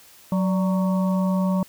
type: harmonic tone with a mistuned harmonic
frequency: 185.4 Hz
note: F#3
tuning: 4 cents sharp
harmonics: 1 / 3 / 5 / 6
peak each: -19 / -29 / -33 / -35 dBFS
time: 0.32-1.63 s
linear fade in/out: 2 ms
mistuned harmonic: 3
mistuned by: +81 cents
effects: white hiss -50 dBFS RMS until 1.68 s